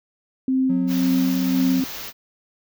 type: tone with tremolo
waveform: sine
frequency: 261.6 Hz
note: C4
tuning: in tune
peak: -16 dBFS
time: 0.48-1.84 s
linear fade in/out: 2 ms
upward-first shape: sine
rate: 1.9 Hz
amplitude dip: 40%
type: tone with pitch glide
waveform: triangle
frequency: 182.2 to 184.85 Hz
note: F#3 to F#3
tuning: -26 to -1 cents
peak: -21 dBFS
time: 0.69-1.81 s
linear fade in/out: 10 ms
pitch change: +25 cents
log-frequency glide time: 0.85-1.43 s
type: band-stop noise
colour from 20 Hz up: white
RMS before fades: -33 dBFS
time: 0.87-2.13 s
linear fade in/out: 50 ms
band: 6600 to 13000 Hz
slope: 48 dB/octave
effects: none